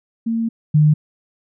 sine tone pair in turn, 227.9 / 151.45 Hz, A#3 / D#3, -39 / -46 cents, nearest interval perfect fifth, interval 707 cents, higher first, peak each -17 / -9 dBFS, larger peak second, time 0.26-0.49 / 0.74-0.94 s, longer first, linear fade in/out 10 ms, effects none

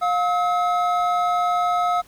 triangle tone pair together, 709.1 / 1287 Hz, F5 / E6, +26 / -42 cents, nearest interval minor seventh, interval 1032 cents, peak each -18 / -20 dBFS, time 0.01-2.02 s, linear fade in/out 20 ms, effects pink hiss -52 dBFS RMS until 2.07 s

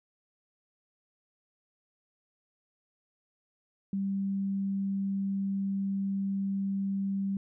sine tone, 196 Hz, G3, in tune, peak -28 dBFS, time 3.93-7.37 s, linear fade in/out 2 ms, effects none

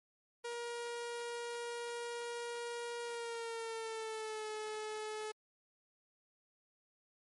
sawtooth tone with pitch glide, 474.1 to 429.8 Hz, A#4 to A4, +29 to -41 cents, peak -36 dBFS, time 0.44-5.32 s, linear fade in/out 10 ms, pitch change -170 cents, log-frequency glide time 3.04-4.47 s, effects MP3 48 kbps

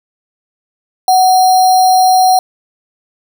sine tone with sample-and-hold, 743 Hz, F#5, 7 cents sharp, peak -5 dBFS, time 1.08-2.39 s, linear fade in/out 2 ms, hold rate 4900 Hz, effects none

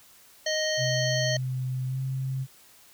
harmonic tone, 622.3 Hz, D#5, in tune, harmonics 1 / 3 / 5 / 7 / 9 / 10, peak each -28 / -31 / -34 / -32 / -40 / -36 dBFS, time 0.46-1.37 s, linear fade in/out 5 ms
sine tone with pitch glide, 128.8 to 132.34 Hz, C3 to C3, -27 to +20 cents, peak -27 dBFS, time 0.77-2.47 s, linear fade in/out 50 ms, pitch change +47 cents, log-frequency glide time 1.87-1.98 s
effects white hiss -55 dBFS RMS until 2.93 s

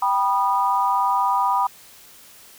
sine chord, G augmented, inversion none, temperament just, 784 / 980 / 1225 Hz, G5 / B5 / D#6, 0 / -14 / -27 cents, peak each -23 / -19 / -24 dBFS, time 0.02-1.67 s, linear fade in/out 5 ms, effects white hiss -47 dBFS RMS until 2.58 s

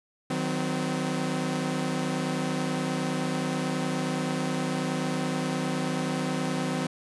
sawtooth chord, C diminished, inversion first, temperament equal with one note detuned, 155.56 / 185 / 257.1 Hz, Eb3 / Gb3 / C4, 0 / 0 / -30 cents, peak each -28 / -28 / -26 dBFS, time 0.3-6.87 s, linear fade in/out 5 ms, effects resampled to 24000 Hz

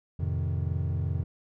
triangle chord, F dominant seventh, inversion none, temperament equal, 87.31 / 110 / 130.81 / 155.56 Hz, F2 / A2 / C3 / Eb3, 0 / 0 / 0 / 0 cents, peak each -27 / -33 / -31 / -33 dBFS, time 0.19-1.24 s, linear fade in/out 10 ms, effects none

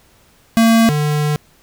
square tone pair in turn, 227.2 / 149.29 Hz, A#3 / D3, -44 / +29 cents, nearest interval perfect fifth, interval 727 cents, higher first, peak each -9 / -15 dBFS, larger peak first, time 0.57-0.89 / 0.89-1.36 s, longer second, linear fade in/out 0 ms, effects pink hiss -52 dBFS RMS until 1.62 s

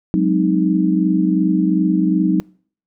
sine chord, Ab dominant seventh, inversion third, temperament equal, 185 / 207.7 / 261.6 / 311.1 Hz, Gb3 / Ab3 / C4 / Eb4, 0 / 0 / 0 / 0 cents, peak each -16 / -22 / -22 / -17 dBFS, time 0.14-2.4 s, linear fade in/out 0 ms, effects noise-tail reverb RT60 0.5 s tail -26 dB re dry

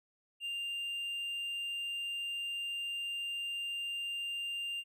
triangle tone, 2794 Hz, F7, in tune, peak -34 dBFS, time 0.4-4.84 s, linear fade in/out 50 ms, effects none

